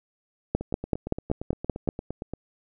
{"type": "two click trains", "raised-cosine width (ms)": 2, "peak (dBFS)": [-9, -19], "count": [8, 16], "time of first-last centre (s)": [[0.55, 1.888], [0.61, 2.336]], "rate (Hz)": [5.23, 8.69], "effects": []}